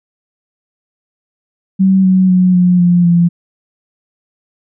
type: tone with pitch steps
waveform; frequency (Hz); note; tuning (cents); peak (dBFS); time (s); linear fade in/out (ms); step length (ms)
sine; 190.8 / 186.87 / 183.03 / 179.26 / 175.57 / 171.96; G3 / F#3 / F#3 / F3 / F3 / F3; -47 / +17 / -19 / +45 / +9 / -27; -6; 1.79-3.29; 20; 250
effects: none